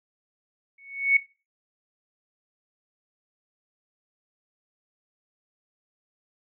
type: tone with exponential growth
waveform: sine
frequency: 2217 Hz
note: C#7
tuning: in tune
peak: -13 dBFS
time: 0.78-1.17 s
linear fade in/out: 5 ms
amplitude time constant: 84 ms
effects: noise-tail reverb RT60 0.3 s tail -18 dB re dry